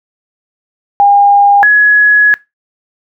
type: tone pair in turn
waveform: sine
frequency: 808 / 1683.7 Hz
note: G#5 / G#6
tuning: -48 / +23 cents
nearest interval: octave + minor second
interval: 1271 cents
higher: second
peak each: -3 dBFS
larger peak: neither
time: 1-1.63 / 1.63-2.34 s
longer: second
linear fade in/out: 0 ms
effects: noise-tail reverb RT60 0.2 s tail -21 dB re dry